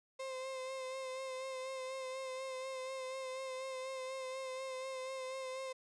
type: tone with vibrato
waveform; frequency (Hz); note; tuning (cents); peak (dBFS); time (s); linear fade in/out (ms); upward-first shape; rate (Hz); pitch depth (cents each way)
35% pulse; 523.3; C5; 0; -39; 0.19-5.73; 10; sine; 4.1; 28
effects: resampled to 22050 Hz